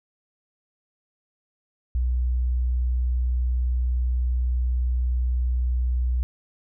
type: tone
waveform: sine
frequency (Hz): 61.74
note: B1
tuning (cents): 0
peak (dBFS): -20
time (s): 1.95-6.23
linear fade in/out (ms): 0
effects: none